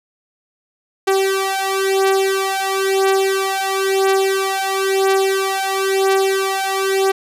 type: beating tone pair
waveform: sawtooth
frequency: 386.1 / 387.09 Hz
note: G4 / G4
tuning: -26 / -22 cents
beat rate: 0.99 Hz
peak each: -14 dBFS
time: 1.07-7.12 s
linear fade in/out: 10 ms
effects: resampled to 32000 Hz